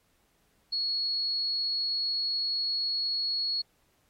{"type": "tone", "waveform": "sine", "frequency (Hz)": 4344, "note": "C#8", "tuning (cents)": -36, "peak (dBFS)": -27, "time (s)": [0.72, 3.62], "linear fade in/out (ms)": 10, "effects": ["pink hiss -70 dBFS RMS until 4.09 s", "AAC 48 kbps"]}